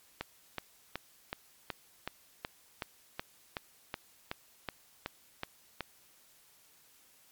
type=click train; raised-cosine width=0.3 ms; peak=-19 dBFS; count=16; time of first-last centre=0.21-5.807 s; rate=2.68 Hz; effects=white hiss -63 dBFS RMS until 7.31 s + MP3 96 kbps